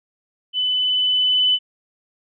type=tone with level ramp; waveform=sine; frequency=3006 Hz; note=F#7; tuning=27 cents sharp; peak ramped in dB=-18 to -13 dBFS; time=0.53-1.59 s; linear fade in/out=50 ms; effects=none